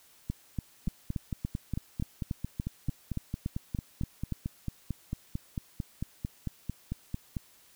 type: two click trains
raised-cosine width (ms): 5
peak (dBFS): -20 / -19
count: 30 / 15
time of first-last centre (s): 0.88-7.368 / 0.3-4.323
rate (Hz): 4.47 / 3.48
effects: white hiss -60 dBFS RMS until 7.75 s